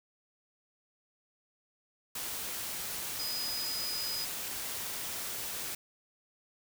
sine tone in noise, 4978 Hz, D#8, in tune, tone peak -35 dBFS, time 3.19-4.25 s, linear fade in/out 5 ms, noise white, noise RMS -38 dBFS, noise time 2.15-5.75 s, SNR 0 dB, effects none

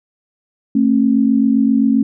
sine tone pair together, 222.6 / 270.2 Hz, A3 / C#4, +20 / -44 cents, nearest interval minor third, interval 336 cents, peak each -13 dBFS, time 0.75-2.03 s, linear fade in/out 5 ms, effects none

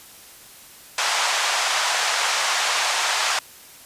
pink band-pass noise, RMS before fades -22 dBFS, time 0.98-3.39 s, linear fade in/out 2 ms, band 740 to 7800 Hz, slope 24 dB/octave, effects white hiss -45 dBFS RMS until 3.85 s + resampled to 32000 Hz

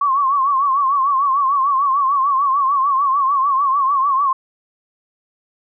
sine tone with vibrato, 1100 Hz, C#6, 14 cents flat, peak -13 dBFS, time 0.01-4.33 s, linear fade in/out 5 ms, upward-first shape triangle, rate 6.7 Hz, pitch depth 110 cents each way, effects none

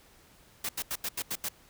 white noise bursts, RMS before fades -33 dBFS, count 7, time 0.64-1.488 s, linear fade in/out 5 ms, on 50 ms, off 83 ms, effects pink hiss -59 dBFS RMS until 1.69 s

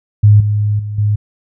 sine tone with level steps, 104.5 Hz, G#2, 11 cents sharp, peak -3 / -11 / -19 / -10 dBFS, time 0.23-1.16 s, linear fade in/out 10 ms, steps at 0.4 / 0.79 / 0.98 s, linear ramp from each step 5 ms, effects none

